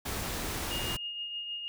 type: noise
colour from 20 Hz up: pink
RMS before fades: -35 dBFS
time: 0.05-0.97 s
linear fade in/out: 10 ms
type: tone with tremolo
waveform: sine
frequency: 2846 Hz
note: F7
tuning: 32 cents sharp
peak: -33 dBFS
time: 0.71-1.68 s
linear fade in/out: 0 ms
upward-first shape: triangle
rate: 6.4 Hz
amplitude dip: 45%
effects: none